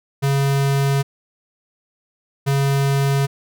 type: tone pair in turn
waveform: square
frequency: 138.59 / 138.59 Hz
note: C#3 / C#3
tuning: 0 / 0 cents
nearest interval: unison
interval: 0 cents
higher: neither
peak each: -16 dBFS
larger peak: neither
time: 0.22-1.03 / 2.46-3.27 s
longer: neither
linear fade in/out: 20 ms
effects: none